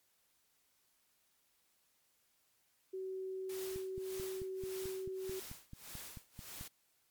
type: tone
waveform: sine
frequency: 378.3 Hz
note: F#4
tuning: 38 cents sharp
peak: -39 dBFS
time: 2.93-5.4 s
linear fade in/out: 10 ms
type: noise with tremolo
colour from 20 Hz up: white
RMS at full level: -48 dBFS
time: 3.49-6.68 s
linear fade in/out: 5 ms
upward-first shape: sine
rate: 1.7 Hz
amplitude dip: 95%
type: click train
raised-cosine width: 5 ms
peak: -36 dBFS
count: 14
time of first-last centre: 3.76-6.611 s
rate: 4.56 Hz
effects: white hiss -75 dBFS RMS until 7.1 s + MP3 96 kbps